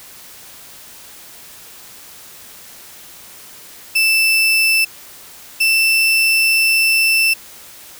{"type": "tone pair in turn", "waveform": "35% pulse", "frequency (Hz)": [2649, 2664], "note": ["E7", "E7"], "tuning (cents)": [8, 18], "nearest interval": "unison", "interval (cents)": 10, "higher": "second", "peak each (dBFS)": -10, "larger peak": "neither", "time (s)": [[3.95, 4.85], [5.6, 7.34]], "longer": "second", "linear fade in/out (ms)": 10, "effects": ["white hiss -39 dBFS RMS until 7.99 s"]}